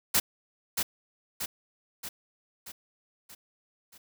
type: noise with echo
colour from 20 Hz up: white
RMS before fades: -23 dBFS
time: 0.14-0.2 s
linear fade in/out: 10 ms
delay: 630 ms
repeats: 6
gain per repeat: -5 dB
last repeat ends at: 3.98 s
effects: none